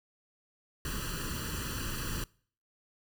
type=noise with comb filter; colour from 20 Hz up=pink; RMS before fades=-36 dBFS; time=0.85-2.24 s; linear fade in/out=2 ms; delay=0.68 ms; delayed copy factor=+0.95; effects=noise-tail reverb RT60 0.5 s tail -24 dB re dry